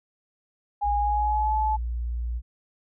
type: tone with pitch glide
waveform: sine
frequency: 821 to 862.8 Hz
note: G#5 to A5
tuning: -20 to -34 cents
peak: -22 dBFS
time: 0.81-1.77 s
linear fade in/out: 20 ms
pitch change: +86 cents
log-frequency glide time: 0.98-1.55 s
type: tone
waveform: sine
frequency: 59 Hz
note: A#1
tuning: 22 cents sharp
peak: -26 dBFS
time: 0.83-2.42 s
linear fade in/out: 50 ms
effects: none